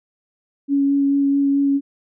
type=tone with vibrato; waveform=sine; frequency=279.3 Hz; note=C#4; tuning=13 cents sharp; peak=-14 dBFS; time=0.68-1.81 s; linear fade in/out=50 ms; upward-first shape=sine; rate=4.6 Hz; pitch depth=10 cents each way; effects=none